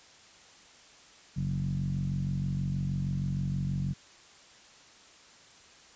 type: tone with low-pass filter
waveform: 10% pulse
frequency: 46.33 Hz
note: F#1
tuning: 3 cents sharp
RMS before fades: -31 dBFS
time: 1.36-3.94 s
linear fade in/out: 20 ms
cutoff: 160 Hz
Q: 7.6
effects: white hiss -55 dBFS RMS until 5.95 s + resampled to 16000 Hz